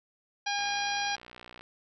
harmonic tone, 811 Hz, G#5, 41 cents flat, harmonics 1 / 2 / 3 / 4 / 5 / 6 / 7, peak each -32 / -35 / -37 / -38 / -39 / -40 / -40 dBFS, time 0.46-1.16 s, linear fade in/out 10 ms
click train, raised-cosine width 0.3 ms, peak -30 dBFS, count 63, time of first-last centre 0.59-1.61 s, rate 60.8 Hz
effects none

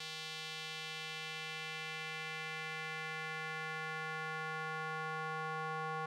square tone with band-pass filter sweep, 157.7 Hz, D#3, 24 cents sharp, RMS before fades -42 dBFS, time 0-6.06 s, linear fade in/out 5 ms, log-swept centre 3700 to 1100 Hz, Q 1.7, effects none

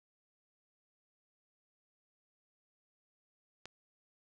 click, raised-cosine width 0.2 ms, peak -28 dBFS, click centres 3.656 s, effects none

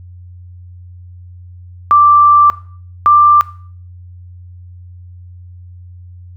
sine tone pair in turn, 1174.7 / 1182.2 Hz, D6 / D6, 0 / +11 cents, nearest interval unison, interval 11 cents, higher second, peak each -4 dBFS, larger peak neither, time 1.91-2.5 / 3.06-3.41 s, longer first, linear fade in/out 0 ms, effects noise-tail reverb RT60 0.5 s tail -19 dB re dry + added 89 Hz sine -32 dBFS peak until 6.36 s

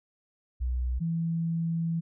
sine tone pair in turn, 62.1 / 165.79 Hz, B1 / E3, +10 / +10 cents, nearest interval octave + perfect fourth, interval 1700 cents, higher second, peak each -26 dBFS, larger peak neither, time 0.6-1 / 1-2.01 s, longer second, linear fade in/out 20 ms, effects none

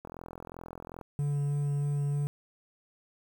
click train, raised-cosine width 1 ms, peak -28 dBFS, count 42, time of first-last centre 0.05-1.012 s, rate 42.6 Hz
triangle tone with vibrato, 143.7 Hz, D3, 37 cents flat, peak -25 dBFS, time 1.19-2.27 s, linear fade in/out 0 ms, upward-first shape sine, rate 3.2 Hz, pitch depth 9 cents each way
effects 9-bit

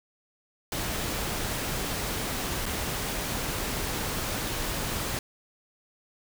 pink noise with dropouts, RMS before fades -31 dBFS, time 0.72-5.19 s, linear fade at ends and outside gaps 2 ms, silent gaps 2.657-2.662 s, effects none

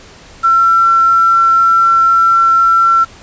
sine tone with quantisation, 1351 Hz, E6, 42 cents sharp, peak -6 dBFS, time 0.43-3.05 s, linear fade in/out 20 ms, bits 5, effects pink hiss -38 dBFS RMS until 3.22 s + resampled to 16000 Hz

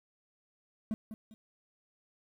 triangle tone with echo, 218.3 Hz, A3, 13 cents flat, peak -28 dBFS, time 0.91-0.94 s, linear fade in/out 0 ms, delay 200 ms, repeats 2, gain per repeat -10 dB, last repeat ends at 1.34 s, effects 11-bit

